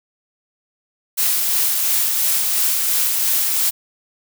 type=noise with tremolo; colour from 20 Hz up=blue; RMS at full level=-17 dBFS; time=1.17-3.71 s; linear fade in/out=20 ms; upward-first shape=sine; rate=2.9 Hz; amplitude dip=25%; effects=none